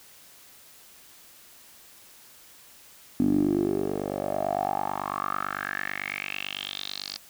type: tone with band-pass filter sweep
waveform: 10% pulse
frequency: 49 Hz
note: G1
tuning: in tune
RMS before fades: -29 dBFS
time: 3.2-7.17 s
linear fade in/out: 0 ms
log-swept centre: 260 to 4800 Hz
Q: 6.4
effects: white hiss -52 dBFS RMS until 7.29 s

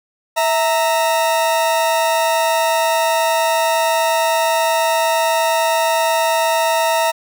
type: tone pair together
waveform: 40% pulse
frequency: 653.6 / 925 Hz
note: E5 / A#5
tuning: -15 / -14 cents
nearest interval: tritone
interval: 601 cents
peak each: -16 dBFS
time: 0.36-7.12 s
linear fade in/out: 20 ms
effects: none

